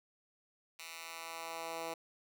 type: tone with high-pass filter sweep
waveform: 10% pulse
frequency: 164.8 Hz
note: E3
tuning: in tune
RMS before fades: -44 dBFS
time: 0.79-1.94 s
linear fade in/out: 5 ms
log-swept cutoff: 2300 to 450 Hz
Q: 0.91
effects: none